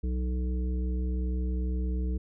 harmonic tone with a mistuned harmonic, 62.8 Hz, B1, 30 cents sharp, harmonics 1 / 3 / 5 / 7, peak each -27 / -37 / -41 / -44 dBFS, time 0.03-2.18 s, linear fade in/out 10 ms, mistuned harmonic 3, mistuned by -28 cents, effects none

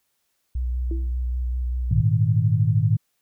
sine tone with vibrato, 61.74 Hz, B1, in tune, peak -22 dBFS, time 0.55-2.02 s, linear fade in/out 5 ms, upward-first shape square, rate 5.1 Hz, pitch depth 19 cents each way
sine tone with exponential decay, 330 Hz, E4, 2 cents sharp, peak -27 dBFS, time 0.91-1.15 s, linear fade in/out 2 ms, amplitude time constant 52 ms
sine chord, Ab suspended second, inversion none, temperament equal, 103.83 / 116.54 / 155.56 Hz, Ab2 / Bb2 / Eb3, 0 / 0 / 0 cents, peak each -20 / -20 / -23 dBFS, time 1.91-2.97 s, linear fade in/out 5 ms
effects white hiss -72 dBFS RMS until 3.21 s

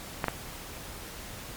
clicks, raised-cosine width 0.5 ms, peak -11 dBFS, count 2, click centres 0.242 / 0.283 s, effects pink hiss -42 dBFS RMS until 1.56 s + MP3 96 kbps

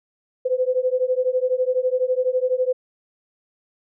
sine beating tone pair, 503 / 515 Hz, B4 / C5, +32 / -28 cents, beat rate 12 Hz, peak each -21 dBFS, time 0.45-2.73 s, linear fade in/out 10 ms, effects none

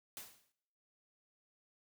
white noise with exponential decay, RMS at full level -45 dBFS, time 0.17-0.52 s, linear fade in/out 0 ms, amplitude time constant 76 ms, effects noise-tail reverb RT60 0.9 s tail -24 dB re dry

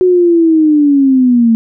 sine linear sweep, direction down, 370 to 223.7 Hz, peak -5 dBFS, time 0.01-1.55 s, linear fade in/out 0 ms, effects none

